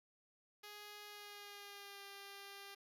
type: tone with pitch glide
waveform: 5% pulse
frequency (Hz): 415.3 to 398.2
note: G#4 to G4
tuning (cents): 0 to +27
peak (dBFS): -40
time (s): 0.63-2.75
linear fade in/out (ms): 10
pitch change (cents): -73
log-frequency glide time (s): 1.07-2.03
effects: none